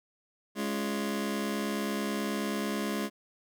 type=chord; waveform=sawtooth; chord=Db major; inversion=second; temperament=just; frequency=207.9 / 277.2 / 346.5 Hz; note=Ab3 / Db4 / F4; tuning=+2 / 0 / -14 cents; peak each=-28 / -32 / -34 dBFS; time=0.55-3.1 s; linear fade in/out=50 ms; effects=none